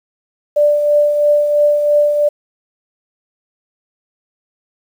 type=tone with tremolo; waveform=sine; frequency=589 Hz; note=D5; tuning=5 cents sharp; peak=-7 dBFS; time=0.56-2.29 s; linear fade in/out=10 ms; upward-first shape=triangle; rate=3 Hz; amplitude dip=50%; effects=7-bit